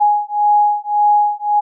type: beating tone pair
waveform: sine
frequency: 830.6 / 832.4 Hz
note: G#5 / G#5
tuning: 0 / +4 cents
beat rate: 1.8 Hz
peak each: -14 dBFS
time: 0-1.61 s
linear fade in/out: 20 ms
effects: none